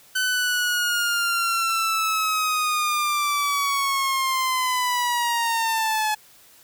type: linear sweep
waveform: sawtooth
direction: down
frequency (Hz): 1517 to 851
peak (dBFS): -17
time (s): 0.15-6.15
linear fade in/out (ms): 10
effects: white hiss -52 dBFS RMS until 6.63 s